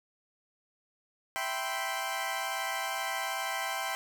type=chord; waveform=20% pulse; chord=C major seventh; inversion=first; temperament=equal with one note detuned; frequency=659.3 / 781.7 / 987.8 / 1046.5 Hz; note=E5 / G5 / B5 / C6; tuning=0 / -5 / 0 / 0 cents; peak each=-34 / -30 / -35 / -33 dBFS; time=1.36-3.95 s; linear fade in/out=0 ms; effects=none